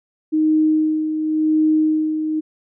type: tone with tremolo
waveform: sine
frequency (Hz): 311.1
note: D#4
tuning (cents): 0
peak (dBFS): -12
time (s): 0.32-2.41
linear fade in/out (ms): 20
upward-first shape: sine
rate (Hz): 0.92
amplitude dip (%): 55
effects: none